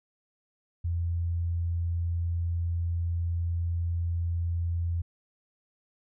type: tone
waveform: sine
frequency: 85.2 Hz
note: F2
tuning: 42 cents flat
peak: -26 dBFS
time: 0.84-5.02 s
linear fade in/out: 10 ms
effects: none